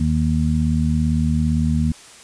harmonic tone, 77.7 Hz, D#2, 2 cents flat, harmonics 1 / 2 / 3, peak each -20 / -20 / -20 dBFS, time 0-1.92 s, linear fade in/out 5 ms, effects white hiss -43 dBFS RMS until 2.23 s + resampled to 22050 Hz

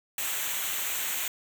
white noise with comb filter, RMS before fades -31 dBFS, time 0.18-1.28 s, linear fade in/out 2 ms, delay 0.2 ms, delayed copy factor -0.7, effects none

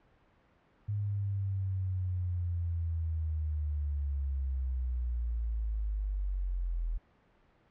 sine linear sweep, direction down, 103.83 to 40.36 Hz, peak -30 dBFS, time 0.88-6.98 s, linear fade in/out 10 ms, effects pink hiss -66 dBFS RMS until 7.7 s + low-pass 2000 Hz 12 dB/octave

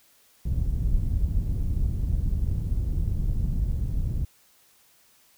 pink low-pass noise, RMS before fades -25 dBFS, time 0.45-4.25 s, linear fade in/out 5 ms, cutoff 100 Hz, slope 12 dB/octave, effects white hiss -60 dBFS RMS until 5.37 s

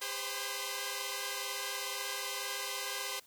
5% pulse tone cluster, 401.1 / 512 / 534 / 997 / 1032 Hz, G4 / C5 / C5 / B5 / C6, +40 / -38 / +35 / +16 / -24 cents, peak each -31 dBFS, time 0.01-3.2 s, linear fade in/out 10 ms, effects white hiss -62 dBFS RMS until 3.26 s

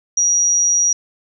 sine tone, 5760 Hz, F#8, 47 cents flat, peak -12 dBFS, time 0.17-0.93 s, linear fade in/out 5 ms, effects none

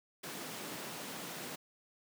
pink high-pass noise, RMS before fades -44 dBFS, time 0.23-1.56 s, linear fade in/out 10 ms, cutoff 160 Hz, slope 24 dB/octave, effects none

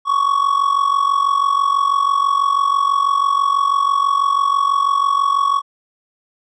triangle tone with amplitude modulation, 1118 Hz, C#6, 14 cents sharp, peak -8 dBFS, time 0.05-5.62 s, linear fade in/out 50 ms, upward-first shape sine, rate 46.1 Hz, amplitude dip 75%, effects resampled to 22050 Hz

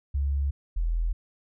sine tone pair in turn, 70 / 41.66 Hz, C#2 / E1, +18 / +19 cents, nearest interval major sixth, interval 899 cents, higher first, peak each -23 dBFS, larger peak neither, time 0.14-0.51 / 0.76-1.13 s, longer neither, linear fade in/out 10 ms, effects none

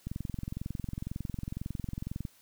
click train, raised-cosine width 5 ms, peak -23 dBFS, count 49, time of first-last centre 0.07-2.252 s, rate 22 Hz, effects white hiss -62 dBFS RMS until 2.41 s

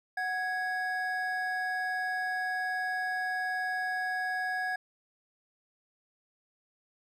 triangle tone pair together, 740 / 1661.2 Hz, F#5 / G#6, 0 / 0 cents, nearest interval octave + major second, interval 1400 cents, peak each -32 / -30 dBFS, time 0.17-4.76 s, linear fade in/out 5 ms, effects none

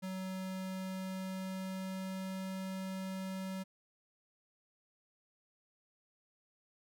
square tone with pitch glide, 187.9 to 189.64 Hz, F#3 to F#3, +27 to +43 cents, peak -39 dBFS, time 0.02-3.64 s, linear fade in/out 20 ms, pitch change +16 cents, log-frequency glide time 0.17-2.52 s, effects none

